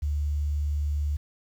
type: tone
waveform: sine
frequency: 73.42 Hz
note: D2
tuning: in tune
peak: -24 dBFS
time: 0.02-1.17 s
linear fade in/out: 10 ms
effects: 9-bit